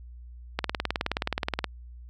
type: click train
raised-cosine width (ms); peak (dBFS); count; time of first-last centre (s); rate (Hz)
0.3; -10; 21; 0.59-1.643; 19
effects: added 60 Hz sine -42 dBFS peak until 2.09 s